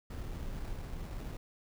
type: noise with sample-and-hold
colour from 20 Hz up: brown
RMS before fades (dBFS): -40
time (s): 0.1-1.37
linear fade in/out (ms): 5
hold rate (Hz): 3150
effects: none